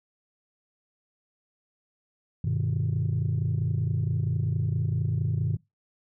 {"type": "chord", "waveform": "sine", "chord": "G augmented", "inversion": "none", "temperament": "just", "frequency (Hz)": [98, 122.5, 153.12], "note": ["G2", "B2", "D#3"], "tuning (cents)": [0, -14, -27], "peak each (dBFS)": -27, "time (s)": [2.44, 5.57], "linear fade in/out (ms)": 5, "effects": ["noise-tail reverb RT60 0.2 s tail -21 dB re dry", "tanh soft clip ceiling -19 dBFS"]}